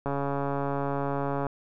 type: click train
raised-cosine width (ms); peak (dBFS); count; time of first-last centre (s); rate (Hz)
1; -16; 198; 0.06-1.467; 140
effects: none